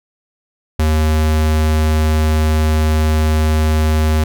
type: tone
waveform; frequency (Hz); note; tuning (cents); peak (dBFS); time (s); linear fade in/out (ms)
square; 77.78; D#2; 0; -12; 0.79-4.24; 5
effects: none